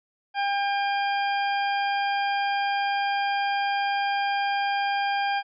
harmonic tone, 801 Hz, G5, 37 cents sharp, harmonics 1 / 2 / 3 / 4 / 6, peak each -24 / -30 / -34 / -36 / -40 dBFS, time 0.34-5.43 s, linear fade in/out 50 ms, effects none

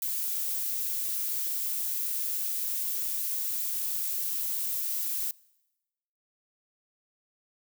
violet noise, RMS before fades -31 dBFS, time 0.02-5.31 s, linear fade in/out 2 ms, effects noise-tail reverb RT60 1.0 s tail -24 dB re dry

